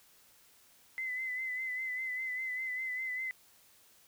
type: tone with vibrato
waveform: sine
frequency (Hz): 2033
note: B6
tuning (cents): +50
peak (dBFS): -34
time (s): 0.98-3.31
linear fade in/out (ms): 0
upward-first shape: sine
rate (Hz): 5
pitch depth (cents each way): 37
effects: white hiss -63 dBFS RMS until 4.07 s